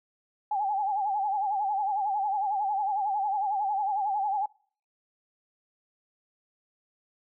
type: tone with vibrato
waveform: sine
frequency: 809 Hz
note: G#5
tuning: 46 cents flat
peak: -25 dBFS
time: 0.51-4.46 s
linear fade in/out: 5 ms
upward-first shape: sine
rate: 11 Hz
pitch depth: 96 cents each way
effects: noise-tail reverb RT60 0.5 s tail -26 dB re dry